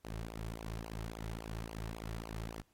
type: tone with flanger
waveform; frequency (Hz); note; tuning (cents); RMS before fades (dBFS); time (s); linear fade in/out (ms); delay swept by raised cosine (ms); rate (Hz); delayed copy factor
sawtooth; 55.3; A1; +9; -43; 0.04-2.62; 10; 0.53 to 4.13; 3.6; -0.7
effects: pink hiss -75 dBFS RMS until 2.73 s + AAC 48 kbps